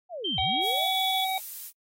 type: linear two-way sweep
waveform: sine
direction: down then up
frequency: 760 to 61.74 to 760 Hz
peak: -33 dBFS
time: 0.09-0.91 s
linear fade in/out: 50 ms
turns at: 0.4 s
type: tone with pitch glide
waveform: sine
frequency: 3136 to 3420 Hz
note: G7 to A7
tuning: 0 to -50 cents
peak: -27 dBFS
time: 0.24-1.25 s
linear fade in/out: 10 ms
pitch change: +150 cents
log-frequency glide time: 0.36-0.86 s
type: harmonic tone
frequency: 759 Hz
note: F#5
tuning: 44 cents sharp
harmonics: 1 / 3 / 5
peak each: -27 / -35 / -34 dBFS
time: 0.38-1.38 s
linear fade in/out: 2 ms
type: noise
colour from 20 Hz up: violet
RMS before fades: -37 dBFS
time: 0.61-1.72 s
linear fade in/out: 50 ms
effects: AAC 48 kbps